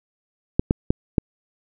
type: clicks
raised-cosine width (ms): 3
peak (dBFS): -3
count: 4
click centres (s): 0.595 / 0.709 / 0.905 / 1.182
effects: none